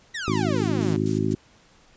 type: exponential sweep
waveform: sawtooth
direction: down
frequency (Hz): 1967 to 134.3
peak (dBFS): -25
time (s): 0.14-0.97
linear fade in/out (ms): 10
type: harmonic tone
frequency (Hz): 52.8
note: G#1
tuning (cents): +29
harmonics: 2 / 3 / 4 / 5 / 6 / 7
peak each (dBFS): -28 / -28 / -28 / -28 / -28 / -28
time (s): 0.28-1.35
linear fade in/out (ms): 0
type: noise with tremolo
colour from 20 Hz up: blue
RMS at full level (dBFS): -37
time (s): 0.31-1.34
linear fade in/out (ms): 10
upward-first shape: square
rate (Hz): 4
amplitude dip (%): 75
effects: pink hiss -56 dBFS RMS until 1.96 s + resampled to 16000 Hz